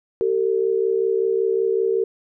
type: tone pair together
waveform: sine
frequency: 386.3 / 451.6 Hz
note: G4 / A4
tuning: -25 / +45 cents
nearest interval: minor third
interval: 270 cents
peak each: -20 dBFS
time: 0.21-2.04 s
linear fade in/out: 0 ms
effects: none